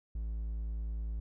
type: tone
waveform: triangle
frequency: 55 Hz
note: A1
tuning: in tune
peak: -32 dBFS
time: 0.15-1.2 s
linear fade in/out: 5 ms
effects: none